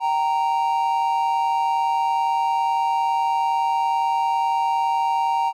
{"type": "tone pair together", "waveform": "triangle", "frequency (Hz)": [778.3, 928], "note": ["G5", "A#5"], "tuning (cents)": [-13, -8], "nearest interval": "minor third", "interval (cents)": 305, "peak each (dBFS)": [-21, -18], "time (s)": [0, 5.53], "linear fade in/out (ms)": 50, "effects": []}